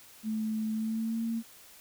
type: tone with pitch glide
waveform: sine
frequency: 218.1 to 228.2 Hz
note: A3 to A#3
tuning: -15 to -37 cents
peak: -29 dBFS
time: 0.23-1.43 s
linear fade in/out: 50 ms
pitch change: +78 cents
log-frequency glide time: 0.72-1.23 s
effects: white hiss -54 dBFS RMS until 1.8 s